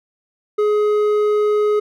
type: tone with hard clipping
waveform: sine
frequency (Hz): 420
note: G#4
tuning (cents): +19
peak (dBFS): -15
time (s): 0.58-1.8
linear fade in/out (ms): 10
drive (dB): 6
effects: none